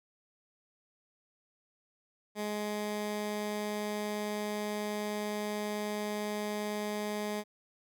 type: tone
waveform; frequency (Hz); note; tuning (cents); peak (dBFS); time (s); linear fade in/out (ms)
15% pulse; 209.4; G#3; +15; -27; 2.35-7.44; 50
effects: none